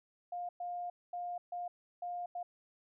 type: tone bursts at uneven times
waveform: sine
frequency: 707 Hz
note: F5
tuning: 21 cents sharp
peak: -37 dBFS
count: 6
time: 0.32-0.49 / 0.6-0.9 / 1.13-1.38 / 1.52-1.68 / 2.02-2.26 / 2.35-2.43 s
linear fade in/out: 5 ms
effects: none